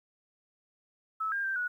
sine tone with pitch steps, 1303 / 1605 / 1569 / 1463 Hz, E6 / G6 / G6 / F#6, -20 / +40 / +1 / -20 cents, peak -29 dBFS, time 1.2-1.68 s, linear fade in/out 10 ms, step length 120 ms, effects 11-bit

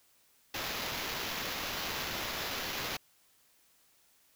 blue noise with sample-and-hold, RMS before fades -37 dBFS, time 0.54-2.97 s, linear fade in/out 5 ms, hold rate 8820 Hz, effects white hiss -67 dBFS RMS until 4.35 s

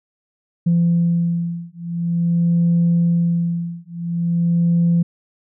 sine beating tone pair, 170.2 / 170.67 Hz, F3 / F3, -44 / -40 cents, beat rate 0.47 Hz, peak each -17 dBFS, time 0.66-5.03 s, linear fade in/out 10 ms, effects tanh soft clip ceiling -9 dBFS

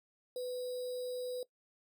sine tone with sample-and-hold, 500 Hz, B4, 21 cents sharp, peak -36 dBFS, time 0.36-1.43 s, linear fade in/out 2 ms, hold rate 4410 Hz, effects noise-tail reverb RT60 0.1 s tail -19 dB re dry

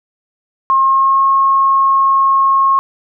sine tone with pitch glide, 1072 to 1084.5 Hz, C6 to C#6, +42 to -38 cents, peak -8 dBFS, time 0.7-2.79 s, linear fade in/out 0 ms, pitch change +20 cents, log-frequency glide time 0.83-1.24 s, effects none

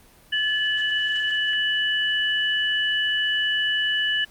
sine tone pair together, 1725.4 / 2960 Hz, A6 / F#7, -34 / 0 cents, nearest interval major sixth, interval 934 cents, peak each -23 dBFS, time 0.32-4.25 s, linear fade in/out 10 ms, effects pink hiss -53 dBFS RMS until 4.3 s + Opus 24 kbps

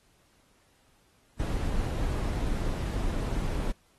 brown noise with amplitude modulation, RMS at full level -28 dBFS, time 1.39-3.72 s, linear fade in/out 10 ms, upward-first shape sine, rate 249 Hz, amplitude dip 30%, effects pink hiss -66 dBFS RMS until 3.98 s + AAC 32 kbps

